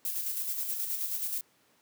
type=noise with tremolo; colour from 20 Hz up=violet; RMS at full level=-32 dBFS; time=0.05-1.41 s; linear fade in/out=2 ms; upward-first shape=square; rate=9.4 Hz; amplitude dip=40%; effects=pink hiss -66 dBFS RMS until 1.81 s + high-pass 200 Hz 12 dB/octave